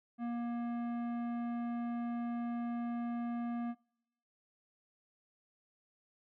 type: tone with tanh clipping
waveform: sine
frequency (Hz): 237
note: A#3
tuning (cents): +29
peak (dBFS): -37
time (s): 0.18-3.75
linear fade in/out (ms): 50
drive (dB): 14
effects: noise-tail reverb RT60 0.8 s tail -25 dB re dry